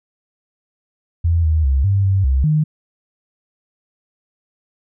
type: tone with pitch steps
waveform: sine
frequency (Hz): 83.9 / 78.8 / 67.4 / 98.7 / 96.6 / 66.3 / 153.3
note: E2 / D#2 / C#2 / G2 / G2 / C2 / D#3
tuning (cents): +31 / +23 / -48 / +12 / -25 / +23 / -25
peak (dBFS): -12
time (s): 1.24-2.64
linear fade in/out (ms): 10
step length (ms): 200
effects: none